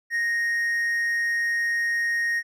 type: tone with amplitude modulation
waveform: triangle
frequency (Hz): 1864.7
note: A#6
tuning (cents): 0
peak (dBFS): -19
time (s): 0.1-2.43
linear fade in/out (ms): 50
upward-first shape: sine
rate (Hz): 206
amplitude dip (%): 25
effects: none